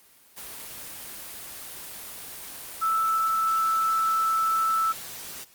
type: tone in noise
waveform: sine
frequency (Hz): 1318.5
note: E6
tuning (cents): 0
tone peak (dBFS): -21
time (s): 2.81-4.93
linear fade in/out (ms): 20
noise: white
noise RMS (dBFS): -39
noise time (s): 0.36-5.45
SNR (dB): +15
effects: white hiss -56 dBFS RMS until 5.54 s + Opus 24 kbps